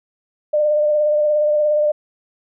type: tone with vibrato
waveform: sine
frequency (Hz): 600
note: D5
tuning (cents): +37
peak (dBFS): -13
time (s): 0.53-1.92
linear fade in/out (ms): 10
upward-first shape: triangle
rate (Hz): 17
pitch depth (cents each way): 30
effects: none